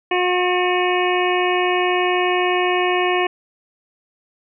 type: harmonic tone with a mistuned harmonic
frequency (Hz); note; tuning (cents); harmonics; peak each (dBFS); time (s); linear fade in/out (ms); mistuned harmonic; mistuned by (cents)
360.8; F#4; -44; 1 / 2 / 3 / 5 / 6 / 7 / 8; -19 / -22 / -24 / -26 / -27 / -27 / -28; 0.11-3.27; 5; 6; +53
effects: none